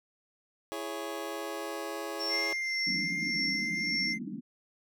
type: chord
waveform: 25% pulse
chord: C# minor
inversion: first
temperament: just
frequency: 332.6 / 415.8 / 554.4 Hz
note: E4 / G#4 / C#5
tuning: +16 / +2 / 0 cents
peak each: -36 dBFS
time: 0.72-2.53 s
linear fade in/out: 0 ms
type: tone with tremolo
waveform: sine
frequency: 5450 Hz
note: F8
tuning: 43 cents flat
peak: -29 dBFS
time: 2.19-4.14 s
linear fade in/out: 20 ms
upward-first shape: triangle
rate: 1.8 Hz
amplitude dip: 95%
type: tone with vibrato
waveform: triangle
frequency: 2093 Hz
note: C7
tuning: in tune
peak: -29 dBFS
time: 2.29-4.19 s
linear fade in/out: 50 ms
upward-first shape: sine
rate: 1.4 Hz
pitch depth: 12 cents each way
type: band-pass noise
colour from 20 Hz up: pink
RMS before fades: -39 dBFS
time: 2.86-4.41 s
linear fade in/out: 20 ms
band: 160 to 320 Hz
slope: 96 dB/octave
effects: none